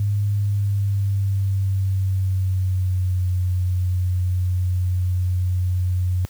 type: tone with pitch glide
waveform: sine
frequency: 102 to 90.87 Hz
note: G#2 to F#2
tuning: -31 to -31 cents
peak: -17 dBFS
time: 0-6.25 s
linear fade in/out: 0 ms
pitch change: -200 cents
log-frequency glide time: 0.32-3.31 s
effects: white hiss -50 dBFS RMS until 6.29 s + high-pass 60 Hz 12 dB/octave

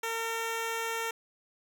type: tone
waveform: 10% pulse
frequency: 455.3 Hz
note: A#4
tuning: 41 cents flat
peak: -23 dBFS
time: 0.03-1.11 s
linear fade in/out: 5 ms
effects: none

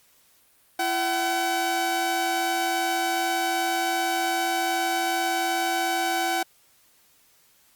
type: tone pair together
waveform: sawtooth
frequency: 337.7 / 758 Hz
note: E4 / F#5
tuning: +42 / +42 cents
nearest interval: octave + major second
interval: 1400 cents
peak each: -26 / -20 dBFS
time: 0.79-6.43 s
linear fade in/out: 5 ms
effects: white hiss -60 dBFS RMS until 7.75 s + Opus 48 kbps

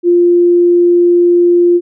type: tone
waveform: sine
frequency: 349.2 Hz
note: F4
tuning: in tune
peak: -5 dBFS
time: 0.03-1.81 s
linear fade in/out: 50 ms
effects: none

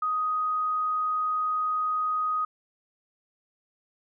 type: tone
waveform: sine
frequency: 1250 Hz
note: D#6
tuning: 8 cents sharp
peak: -24 dBFS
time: 0.02-2.45 s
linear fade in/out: 5 ms
effects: none

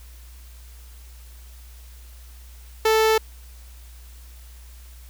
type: tone with notch filter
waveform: sawtooth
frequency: 440 Hz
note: A4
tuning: in tune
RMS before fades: -18 dBFS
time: 2.85-3.18 s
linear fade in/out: 5 ms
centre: 8700 Hz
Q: 2
effects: added 60 Hz sine -41 dBFS peak until 5.09 s + white hiss -52 dBFS RMS until 5.09 s

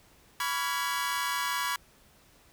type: chord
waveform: sawtooth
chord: C# dominant seventh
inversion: third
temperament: equal with one note detuned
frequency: 987.8 / 1133.3 / 1396.9 / 1661.2 Hz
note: B5 / C#6 / E#6 / G#6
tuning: 0 / +38 / 0 / 0 cents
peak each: -29 / -30 / -35 / -31 dBFS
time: 0.4-1.76 s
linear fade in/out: 2 ms
effects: pink hiss -60 dBFS RMS until 2.52 s

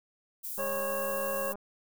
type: high-pass noise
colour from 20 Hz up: white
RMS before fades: -38 dBFS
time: 0.43-1.54 s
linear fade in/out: 20 ms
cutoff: 12000 Hz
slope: 12 dB/octave
type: click train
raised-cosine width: 1 ms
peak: -30 dBFS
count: 199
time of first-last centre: 0.58-1.555 s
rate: 203 Hz
type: harmonic tone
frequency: 548 Hz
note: C#5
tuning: 20 cents flat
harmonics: 1 / 2 / 3 / 5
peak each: -32 / -38 / -42 / -46 dBFS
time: 0.58-1.53 s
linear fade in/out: 20 ms
effects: none

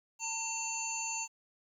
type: harmonic tone with a mistuned harmonic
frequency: 903 Hz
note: A5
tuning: 45 cents sharp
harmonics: 1 / 3 / 5 / 7 / 8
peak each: -41 / -40 / -48 / -41 / -38 dBFS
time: 0.19-1.28 s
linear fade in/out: 50 ms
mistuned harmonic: 8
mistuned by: -45 cents
effects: 11-bit

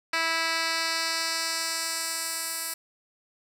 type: tone with band-pass filter sweep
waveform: 10% pulse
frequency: 327.7 Hz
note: E4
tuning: 10 cents flat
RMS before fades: -29 dBFS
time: 0.13-2.74 s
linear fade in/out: 5 ms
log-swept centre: 3000 to 11000 Hz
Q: 1.1
effects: none

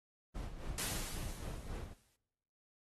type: noise with tremolo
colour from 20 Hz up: brown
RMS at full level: -41 dBFS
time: 0.34-1.94 s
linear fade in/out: 20 ms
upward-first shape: sine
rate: 3.7 Hz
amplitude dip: 65%
type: noise with exponential decay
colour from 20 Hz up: white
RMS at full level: -37 dBFS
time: 0.78-2.16 s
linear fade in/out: 2 ms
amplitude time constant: 300 ms
effects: noise-tail reverb RT60 1.0 s tail -23 dB re dry + AAC 32 kbps

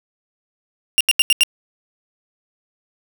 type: tone bursts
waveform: 40% pulse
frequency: 2794 Hz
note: F7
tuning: in tune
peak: -9 dBFS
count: 5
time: 0.98-1.434 s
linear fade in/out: 0 ms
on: 26 ms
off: 81 ms
effects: none

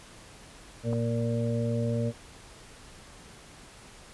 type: harmonic tone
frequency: 116.54 Hz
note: A#2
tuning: in tune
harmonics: 1 / 2 / 4 / 5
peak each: -28 / -31 / -34 / -35 dBFS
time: 0.83-2.13 s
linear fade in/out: 50 ms
type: clicks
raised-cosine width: 1 ms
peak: -26 dBFS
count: 2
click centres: 0.929 / 0.933 s
effects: pink hiss -50 dBFS RMS until 4.13 s + resampled to 24000 Hz

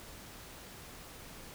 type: silence
effects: pink hiss -50 dBFS RMS until 1.54 s

